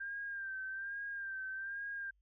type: tone with vibrato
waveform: sine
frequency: 1586 Hz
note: G6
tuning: 20 cents sharp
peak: -39 dBFS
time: 0-2.11 s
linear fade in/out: 10 ms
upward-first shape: sine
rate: 1.2 Hz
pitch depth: 50 cents each way
effects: added 50 Hz sine -70 dBFS peak until 2.21 s